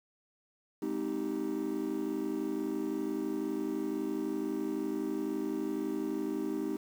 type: chord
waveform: triangle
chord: Ab major seventh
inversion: none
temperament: just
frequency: 207.7 / 259.6 / 311.5 / 389.3 Hz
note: Ab3 / C4 / Eb4 / G4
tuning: 0 / -13 / +2 / -12 cents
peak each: -38 / -35 / -32 / -35 dBFS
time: 0.82-6.77 s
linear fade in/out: 5 ms
effects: tanh soft clip ceiling -24 dBFS + 9-bit